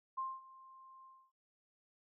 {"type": "tone with ADSR envelope", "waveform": "sine", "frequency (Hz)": 1055, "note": "C6", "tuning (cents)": 14, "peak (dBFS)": -35, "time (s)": [0.17, 1.32], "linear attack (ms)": 15, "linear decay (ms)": 220, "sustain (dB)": -20, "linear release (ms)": 270, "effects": []}